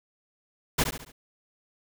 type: noise with echo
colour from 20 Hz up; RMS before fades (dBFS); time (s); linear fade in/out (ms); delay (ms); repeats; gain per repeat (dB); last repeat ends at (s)
pink; -23; 0.78-0.84; 10; 70; 4; -7; 1.12
effects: none